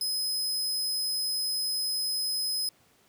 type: tone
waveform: sawtooth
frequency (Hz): 5070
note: D#8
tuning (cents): +32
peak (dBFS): -25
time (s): 0.01-2.69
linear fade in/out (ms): 2
effects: pink hiss -63 dBFS RMS until 3.08 s + high-pass 100 Hz 12 dB/octave